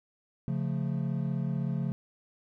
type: chord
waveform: triangle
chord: Db augmented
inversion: none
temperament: equal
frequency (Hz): 138.59 / 174.61 / 220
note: Db3 / F3 / A3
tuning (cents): 0 / 0 / 0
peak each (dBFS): -29 / -31 / -34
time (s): 0.48-1.92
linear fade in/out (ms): 0
effects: none